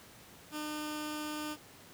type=tone with notch filter; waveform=15% pulse; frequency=302.7 Hz; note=D#4; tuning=48 cents flat; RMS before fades=-39 dBFS; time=0.51-1.57 s; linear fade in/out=50 ms; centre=710 Hz; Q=1.2; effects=pink hiss -55 dBFS RMS until 1.93 s + high-pass 80 Hz 12 dB/octave